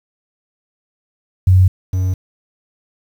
sine / triangle tone pair in turn, 92.9 / 92.9 Hz, F#2 / F#2, +7 / +7 cents, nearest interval unison, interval 0 cents, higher neither, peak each -6 / -12 dBFS, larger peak first, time 1.47-1.68 / 1.93-2.14 s, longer neither, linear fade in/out 5 ms, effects 7-bit

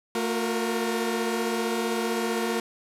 sawtooth tone cluster, 225.7 / 361 / 466.9 Hz, A3 / F#4 / A#4, +44 / -43 / +3 cents, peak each -25 / -26 / -26 dBFS, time 0.15-2.6 s, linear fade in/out 2 ms, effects resampled to 32000 Hz + 9-bit

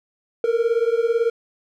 triangle beating tone pair, 454.8 / 472.8 Hz, A#4 / A#4, -43 / +24 cents, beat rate 18 Hz, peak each -18 dBFS, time 0.44-1.3 s, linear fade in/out 2 ms, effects none

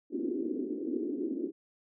white band-pass noise, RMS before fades -34 dBFS, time 0.1-1.52 s, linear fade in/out 50 ms, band 260 to 370 Hz, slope 48 dB/octave, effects none

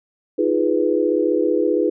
sine chord, F half-diminished seventh, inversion third, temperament equal with one note detuned, 314 / 349.2 / 415.3 / 493.9 Hz, Eb4 / F4 / Ab4 / Cb5, +16 / 0 / 0 / 0 cents, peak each -21 dBFS, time 0.38-1.9 s, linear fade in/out 10 ms, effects none

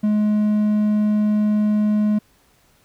triangle tone, 210.9 Hz, G#3, 27 cents sharp, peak -13 dBFS, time 0.03-2.19 s, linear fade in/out 10 ms, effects pink hiss -58 dBFS RMS until 2.84 s

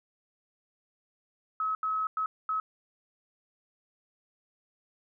sine tone bursts at uneven times, 1284 Hz, E6, 46 cents flat, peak -27 dBFS, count 4, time 1.6-1.75 / 1.83-2.07 / 2.17-2.26 / 2.49-2.6 s, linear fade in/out 2 ms, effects none

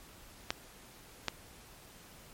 clicks, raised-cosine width 0.2 ms, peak -13 dBFS, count 2, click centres 0.505 / 1.283 s, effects pink hiss -55 dBFS RMS until 2.33 s + MP3 64 kbps

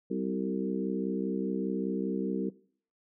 harmonic tone with a mistuned harmonic, 65 Hz, C2, 11 cents flat, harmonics 3 / 4 / 5 / 6 / 7, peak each -34 / -35 / -36 / -37 / -37 dBFS, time 0.1-2.5 s, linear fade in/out 10 ms, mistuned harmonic 6, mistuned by -28 cents, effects noise-tail reverb RT60 0.5 s tail -19 dB re dry

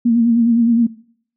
sine tone with vibrato, 233.1 Hz, A#3, in tune, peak -10 dBFS, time 0.05-0.87 s, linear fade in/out 10 ms, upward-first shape sine, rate 9.7 Hz, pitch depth 46 cents each way, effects noise-tail reverb RT60 0.6 s tail -21 dB re dry

